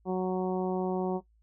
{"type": "harmonic tone", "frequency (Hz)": 185, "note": "F#3", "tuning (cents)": 0, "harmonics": [1, 2, 3, 4, 5, 6], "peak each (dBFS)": [-31, -30, -38, -36, -41, -47], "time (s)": [0.05, 1.21], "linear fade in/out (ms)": 50, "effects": ["noise-tail reverb RT60 0.1 s tail -17 dB re dry", "added 55 Hz sine -62 dBFS peak until 1.42 s"]}